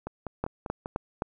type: two click trains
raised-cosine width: 1 ms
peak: -20 / -14 dBFS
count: 5 / 4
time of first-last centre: 0.07-0.859 / 0.44-1.221 s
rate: 5.07 / 3.84 Hz
effects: none